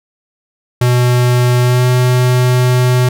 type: tone with pitch glide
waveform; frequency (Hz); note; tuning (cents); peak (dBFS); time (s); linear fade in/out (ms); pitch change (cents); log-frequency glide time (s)
square; 123.47 to 125.34; B2 to B2; 0 to +26; -9; 0.81-3.09; 5; +26; 1.61-1.86
effects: none